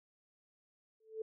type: tone with exponential growth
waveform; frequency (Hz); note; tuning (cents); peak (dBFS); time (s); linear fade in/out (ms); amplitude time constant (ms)
sine; 440; A4; 0; -34; 1-1.22; 5; 47
effects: none